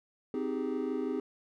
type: chord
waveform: triangle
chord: Ab major seventh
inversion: first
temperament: just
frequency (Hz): 259.6 / 311.5 / 389.3 / 415.3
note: C4 / Eb4 / G4 / Ab4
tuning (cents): -13 / +2 / -12 / 0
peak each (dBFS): -33 / -35 / -35 / -35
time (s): 0.34-1.2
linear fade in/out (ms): 2
effects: none